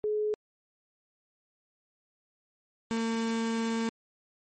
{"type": "tone pair in turn", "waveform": ["sine", "35% pulse"], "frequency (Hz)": [424, 227.2], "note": ["G#4", "A#3"], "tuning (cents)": [36, -44], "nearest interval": "major seventh", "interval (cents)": 1080, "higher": "first", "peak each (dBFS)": -26, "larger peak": "neither", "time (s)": [[0.04, 0.34], [2.91, 3.89]], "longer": "second", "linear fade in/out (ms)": 0, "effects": ["MP3 32 kbps"]}